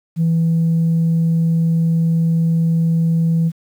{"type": "tone", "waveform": "sine", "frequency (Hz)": 164.81, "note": "E3", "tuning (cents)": 0, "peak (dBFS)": -11, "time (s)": [0.16, 3.52], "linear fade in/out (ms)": 50, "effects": ["tanh soft clip ceiling -10 dBFS", "8-bit"]}